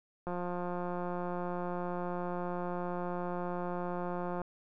click train, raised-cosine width 1 ms, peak -24 dBFS, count 735, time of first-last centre 0.27-4.417 s, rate 177 Hz, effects none

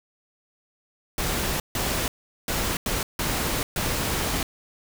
pink noise bursts at uneven times, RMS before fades -26 dBFS, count 6, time 1.18-1.6 / 1.75-2.08 / 2.48-2.77 / 2.86-3.03 / 3.19-3.63 / 3.76-4.43 s, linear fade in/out 2 ms, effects none

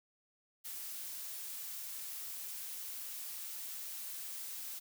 blue noise, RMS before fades -44 dBFS, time 0.64-4.8 s, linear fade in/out 20 ms, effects none

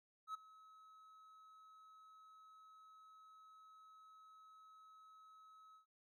triangle tone with ADSR envelope, 1286 Hz, E6, 43 cents flat, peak -39 dBFS, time 0.27-5.86 s, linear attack 73 ms, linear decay 12 ms, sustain -20 dB, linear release 110 ms, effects none

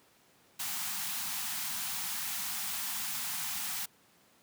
white band-stop noise, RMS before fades -36 dBFS, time 0.59-3.86 s, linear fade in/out 10 ms, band 250 to 710 Hz, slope 96 dB/octave, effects pink hiss -64 dBFS RMS until 4.42 s + high-pass 150 Hz 12 dB/octave

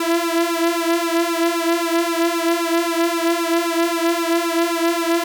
sawtooth tone with flanger, 336.4 Hz, E4, 35 cents sharp, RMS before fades -19 dBFS, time 0-5.24 s, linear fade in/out 5 ms, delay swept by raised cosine 0.75 to 3.05 ms, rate 3.8 Hz, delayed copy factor +0.85, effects none

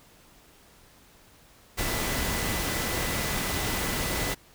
sine tone in noise, 1994 Hz, B6, 16 cents sharp, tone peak -38 dBFS, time 1.77-4.35 s, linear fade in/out 20 ms, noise pink, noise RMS -29 dBFS, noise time 1.77-4.35 s, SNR -12 dB, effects pink hiss -56 dBFS RMS until 4.54 s

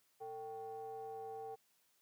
triangle ring-modulated tone, 164.81 Hz, E3, in tune, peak -39 dBFS, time 0.2-1.56 s, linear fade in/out 20 ms, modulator 614 Hz, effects white hiss -75 dBFS RMS until 2.01 s + high-pass 100 Hz 12 dB/octave

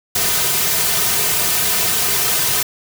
white noise with comb filter, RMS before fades -17 dBFS, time 0.15-2.63 s, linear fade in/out 5 ms, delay 3.6 ms, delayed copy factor -0.8, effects none

